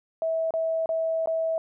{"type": "tone with dropouts", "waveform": "sine", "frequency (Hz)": 650, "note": "E5", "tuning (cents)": -24, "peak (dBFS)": -23, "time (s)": [0.22, 1.58], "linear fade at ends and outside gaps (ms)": 1, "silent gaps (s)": [[0.507, 0.538], [0.859, 0.891], [1.259, 1.273]], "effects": []}